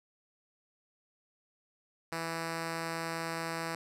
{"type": "tone", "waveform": "5% pulse", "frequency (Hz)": 164.81, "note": "E3", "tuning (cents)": 0, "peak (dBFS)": -23, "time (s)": [2.12, 3.75], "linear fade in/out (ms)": 2, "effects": ["low-pass 12000 Hz 12 dB/octave"]}